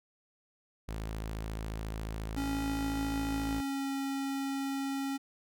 sawtooth tone, 54.2 Hz, A1, 25 cents flat, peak -32 dBFS, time 0.88-3.61 s, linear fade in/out 10 ms
square tone with pitch glide, 277.2 to 273.5 Hz, C#4 to C#4, 0 to -23 cents, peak -33 dBFS, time 2.36-5.18 s, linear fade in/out 20 ms, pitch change -23 cents, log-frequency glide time 3.29-3.92 s
effects none

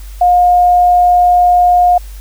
sine tone, 713 Hz, F5, 36 cents sharp, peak -5 dBFS, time 0.21-1.98 s, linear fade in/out 5 ms, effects added 49 Hz sine -26 dBFS peak until 2.2 s + white hiss -41 dBFS RMS until 2.2 s

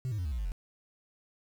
sine tone with pitch steps, 128.7 / 106.98 / 88.93 / 73.92 / 61.44 / 51.07 / 42.46 Hz, C3 / A2 / F2 / D2 / B1 / G#1 / F1, -28 / -48 / +32 / +12 / -8 / -28 / -48 cents, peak -28 dBFS, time 0.05-0.519 s, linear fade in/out 0 ms, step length 67 ms, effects tanh soft clip ceiling -30 dBFS + 9-bit

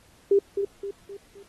sine tone with echo, 398.4 Hz, G4, 28 cents sharp, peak -15 dBFS, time 0.31-0.39 s, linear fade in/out 5 ms, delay 260 ms, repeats 4, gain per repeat -7 dB, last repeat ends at 1.43 s, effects pink hiss -58 dBFS RMS until 1.48 s + AAC 32 kbps

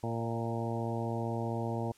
harmonic tone with a mistuned harmonic, 115.4 Hz, A#2, 17 cents flat, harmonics 1 / 2 / 3 / 4 / 5 / 6 / 7 / 8, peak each -35 / -38 / -40 / -41 / -42 / -43 / -43 / -44 dBFS, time 0.03-1.92 s, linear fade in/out 5 ms, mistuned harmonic 5, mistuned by +22 cents, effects white hiss -63 dBFS RMS until 1.97 s + low-pass 10000 Hz 12 dB/octave

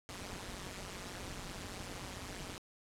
pink noise with amplitude modulation, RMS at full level -41 dBFS, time 0.09-2.58 s, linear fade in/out 0 ms, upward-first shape sine, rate 187 Hz, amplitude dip 90%, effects low-pass 9000 Hz 12 dB/octave

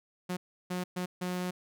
sawtooth tone bursts at uneven times, 180.7 Hz, F#3, 41 cents flat, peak -28 dBFS, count 4, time 0.29-0.37 / 0.7-0.84 / 0.96-1.06 / 1.21-1.51 s, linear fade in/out 10 ms, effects none

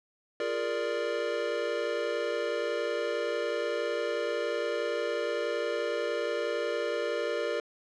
square chord, Bb dominant seventh, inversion second, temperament equal, 349.2 / 415.3 / 466.2 / 587.3 Hz, F4 / Ab4 / Bb4 / D5, 0 / 0 / 0 / 0 cents, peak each -39 / -37 / -33 / -34 dBFS, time 0.4-7.6 s, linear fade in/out 2 ms, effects low-pass 4000 Hz 12 dB/octave

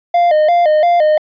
triangle tone with vibrato, 653 Hz, E5, 17 cents flat, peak -6 dBFS, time 0.14-1.18 s, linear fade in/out 5 ms, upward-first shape square, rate 2.9 Hz, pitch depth 110 cents each way, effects resampled to 11025 Hz

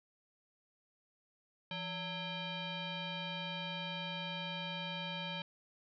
sine tone with frequency modulation, 1653 Hz, G#6, 9 cents flat, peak -38 dBFS, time 1.71-5.42 s, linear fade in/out 2 ms, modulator 741 Hz, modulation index 2.9, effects none

